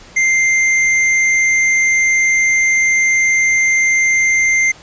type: tone with tanh clipping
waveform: sine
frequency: 2093 Hz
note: C7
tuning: in tune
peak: -12 dBFS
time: 0.16-4.72 s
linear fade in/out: 10 ms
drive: 17 dB
effects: pink hiss -40 dBFS RMS until 4.82 s + resampled to 16000 Hz